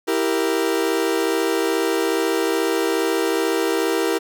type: chord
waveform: 40% pulse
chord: E diminished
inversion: none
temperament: equal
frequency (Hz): 329.6 / 392 / 466.2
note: E4 / G4 / Bb4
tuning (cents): 0 / 0 / 0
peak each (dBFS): -22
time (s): 0.07-4.19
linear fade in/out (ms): 20
effects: none